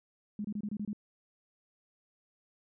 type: tone bursts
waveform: sine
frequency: 208.2 Hz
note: G#3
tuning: 5 cents sharp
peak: -33 dBFS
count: 7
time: 0.39-0.931 s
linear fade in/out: 2 ms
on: 55 ms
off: 26 ms
effects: none